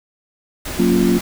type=noise; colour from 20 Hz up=pink; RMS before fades=-27 dBFS; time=0.65-1.21 s; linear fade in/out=5 ms
type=chord; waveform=sine; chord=Gb major seventh; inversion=none; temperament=equal; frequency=185 / 233.1 / 277.2 / 349.2 Hz; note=Gb3 / Bb3 / Db4 / F4; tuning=0 / 0 / 0 / 0 cents; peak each=-17 / -17 / -20 / -17 dBFS; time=0.78-1.19 s; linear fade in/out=20 ms
effects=none